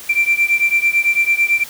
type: beating tone pair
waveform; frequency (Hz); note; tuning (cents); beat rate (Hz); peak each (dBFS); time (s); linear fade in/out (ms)
sine; 2349 / 2358; D7 / D7; 0 / +6; 9; -14 / -15; 0.09-1.64; 10
effects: tanh soft clip ceiling -6 dBFS + white hiss -35 dBFS RMS until 1.69 s